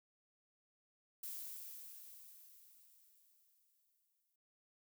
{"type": "noise with exponential decay", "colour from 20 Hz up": "violet", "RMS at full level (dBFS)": -45, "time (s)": [1.23, 4.36], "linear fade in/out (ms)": 5, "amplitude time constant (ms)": 680, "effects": []}